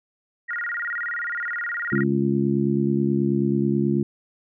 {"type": "tone with vibrato", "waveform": "sine", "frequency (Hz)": 1635, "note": "G#6", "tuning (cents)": -28, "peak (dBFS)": -25, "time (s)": [0.48, 2.04], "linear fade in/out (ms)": 20, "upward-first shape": "square", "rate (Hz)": 19, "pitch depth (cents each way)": 250}
{"type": "harmonic tone", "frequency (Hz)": 69.3, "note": "C#2", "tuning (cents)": 0, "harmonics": [2, 3, 4, 5], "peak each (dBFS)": [-25, -22, -27, -24], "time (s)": [1.92, 4.03], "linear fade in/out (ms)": 5}
{"effects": []}